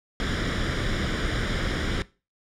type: noise with comb filter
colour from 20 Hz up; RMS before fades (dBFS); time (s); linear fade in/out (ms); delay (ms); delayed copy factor
pink; -26; 0.2-2.02; 0; 0.57; +0.65
effects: noise-tail reverb RT60 0.3 s tail -19 dB re dry + low-pass 4000 Hz 12 dB/octave